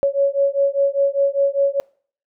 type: beating tone pair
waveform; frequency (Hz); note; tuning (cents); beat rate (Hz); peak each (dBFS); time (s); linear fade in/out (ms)
sine; 554.4 / 559.4; C#5 / C#5; 0 / +16; 5; -18; 0.03-1.8; 0
effects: noise-tail reverb RT60 0.5 s tail -26 dB re dry